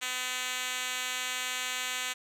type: tone with band-pass filter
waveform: 5% pulse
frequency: 253.1 Hz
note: B3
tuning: 43 cents sharp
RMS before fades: -34 dBFS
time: 0.01-2.14 s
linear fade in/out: 20 ms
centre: 5200 Hz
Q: 0.71
effects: none